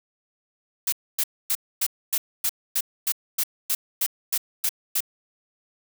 blue noise bursts, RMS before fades -23 dBFS, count 14, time 0.87-5.006 s, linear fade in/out 5 ms, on 54 ms, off 260 ms, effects none

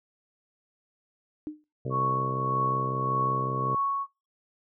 sine tone with exponential decay, 303.8 Hz, D#4, 41 cents flat, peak -28 dBFS, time 1.47-1.64 s, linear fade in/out 0 ms, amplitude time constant 35 ms
harmonic tone, 65.41 Hz, C2, in tune, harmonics 2 / 3 / 4 / 5 / 6 / 7 / 8 / 9 / 10, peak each -31 / -41 / -40 / -43 / -39 / -37 / -46 / -43 / -50 dBFS, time 1.85-3.75 s, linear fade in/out 5 ms
sine tone with tremolo, 1108.7 Hz, C#6, in tune, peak -23 dBFS, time 1.9-4.07 s, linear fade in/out 50 ms, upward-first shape triangle, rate 1.7 Hz, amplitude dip 60%
effects noise-tail reverb RT60 0.3 s tail -25 dB re dry

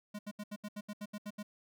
square tone bursts, 207.7 Hz, G#3, in tune, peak -40 dBFS, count 11, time 0.14-1.43 s, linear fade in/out 10 ms, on 50 ms, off 74 ms, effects none

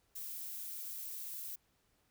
violet noise, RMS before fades -44 dBFS, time 0.15-1.56 s, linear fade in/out 10 ms, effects pink hiss -75 dBFS RMS until 2.1 s

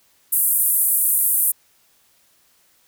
white band-pass noise, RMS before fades -18 dBFS, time 0.32-1.52 s, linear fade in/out 10 ms, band 9200 to 15000 Hz, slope 48 dB/octave, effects white hiss -59 dBFS RMS until 2.87 s

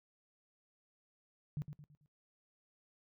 sine tone with echo, 147.7 Hz, D3, 10 cents sharp, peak -35 dBFS, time 1.57-1.62 s, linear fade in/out 0 ms, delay 110 ms, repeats 4, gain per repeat -8 dB, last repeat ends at 2.06 s, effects noise-tail reverb RT60 0.1 s tail -20 dB re dry

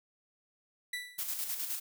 30% pulse tone with exponential decay, 1971 Hz, B6, 4 cents flat, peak -30 dBFS, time 0.93-1.33 s, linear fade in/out 5 ms, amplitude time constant 86 ms
blue noise with tremolo, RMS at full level -35 dBFS, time 1.18-1.8 s, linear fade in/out 10 ms, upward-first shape square, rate 9.6 Hz, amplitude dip 45%
effects none

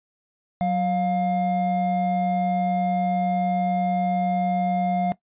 triangle tone pair together, 185 / 706 Hz, F#3 / F5, 0 / +19 cents, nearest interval octave + major seventh, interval 2319 cents, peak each -21 dBFS, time 0.61-5.12 s, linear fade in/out 0 ms, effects noise-tail reverb RT60 0.1 s tail -17 dB re dry + resampled to 8000 Hz

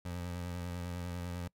25% pulse tone with vibrato, 88 Hz, F2, 14 cents sharp, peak -34 dBFS, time 0.05-1.48 s, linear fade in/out 5 ms, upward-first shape sine, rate 10 Hz, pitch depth 31 cents each way, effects noise-tail reverb RT60 0.1 s tail -24 dB re dry

